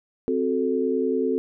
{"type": "chord", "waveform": "sine", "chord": "F# diminished", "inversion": "second", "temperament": "equal", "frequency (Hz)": [261.6, 370, 440], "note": ["C4", "F#4", "A4"], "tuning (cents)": [0, 0, 0], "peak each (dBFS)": [-25, -26, -24], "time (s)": [0.28, 1.38], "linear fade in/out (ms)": 0, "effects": []}